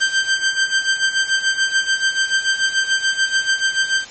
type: tone with tremolo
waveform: sawtooth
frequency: 1568 Hz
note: G6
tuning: in tune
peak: -9 dBFS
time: 0-4.05 s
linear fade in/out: 20 ms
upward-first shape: sine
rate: 6.9 Hz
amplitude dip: 75%
effects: white hiss -36 dBFS RMS until 4.1 s + MP3 32 kbps